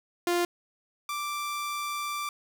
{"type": "tone pair in turn", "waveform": "sawtooth", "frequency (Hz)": [349.2, 1174.6], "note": ["F4", "D6"], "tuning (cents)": [0, 0], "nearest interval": "octave + major sixth", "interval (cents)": 2100, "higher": "second", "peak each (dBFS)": [-20, -27], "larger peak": "first", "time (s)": [[0.27, 0.45], [1.09, 2.29]], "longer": "second", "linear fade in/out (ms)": 2, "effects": []}